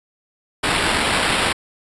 white noise with sample-and-hold, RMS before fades -19 dBFS, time 0.63-1.53 s, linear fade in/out 10 ms, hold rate 6300 Hz, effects resampled to 24000 Hz

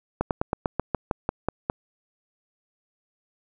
slowing click train, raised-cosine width 1 ms, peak -9 dBFS, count 11, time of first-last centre 0.21-1.699 s, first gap 98 ms, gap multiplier 1.09, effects none

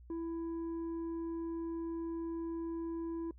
sine tone with tanh clipping, 331.7 Hz, E4, 11 cents sharp, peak -37 dBFS, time 0.1-3.31 s, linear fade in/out 2 ms, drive 4 dB, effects noise-tail reverb RT60 0.1 s tail -22 dB re dry + added 60 Hz sine -53 dBFS peak until 3.38 s

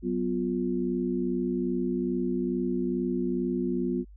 sine tone cluster, 187.4 / 249.8 / 351.8 Hz, F#3 / B3 / F4, +22 / +20 / +13 cents, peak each -31 / -29 / -30 dBFS, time 0.02-4.05 s, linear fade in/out 50 ms, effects added 50 Hz sine -46 dBFS peak until 4.16 s

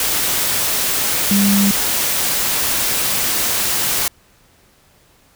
sine tone in noise, 200 Hz, G3, 35 cents sharp, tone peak -12 dBFS, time 1.31-1.71 s, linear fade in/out 2 ms, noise white, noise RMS -18 dBFS, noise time 0-4.08 s, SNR +3 dB, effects pink hiss -53 dBFS RMS until 5.35 s

